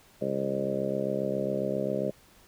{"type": "harmonic tone with a mistuned harmonic", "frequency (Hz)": 67.4, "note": "C#2", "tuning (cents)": -48, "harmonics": [2, 3, 4, 5, 6, 7, 8, 9], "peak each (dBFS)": [-39, -34, -39, -38, -34, -39, -33, -33], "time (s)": [0.21, 2.11], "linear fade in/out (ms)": 10, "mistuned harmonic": 2, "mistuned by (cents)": 15, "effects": ["pink hiss -58 dBFS RMS until 2.47 s"]}